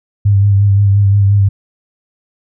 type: tone with vibrato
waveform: sine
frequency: 100.2 Hz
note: G2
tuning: 38 cents sharp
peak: -6 dBFS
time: 0.25-1.49 s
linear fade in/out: 10 ms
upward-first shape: sine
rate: 5.7 Hz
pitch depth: 34 cents each way
effects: none